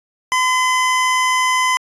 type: tone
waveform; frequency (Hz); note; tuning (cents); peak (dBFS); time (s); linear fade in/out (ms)
25% pulse; 1019; C6; -46; -10; 0.32-1.77; 0
effects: resampled to 22050 Hz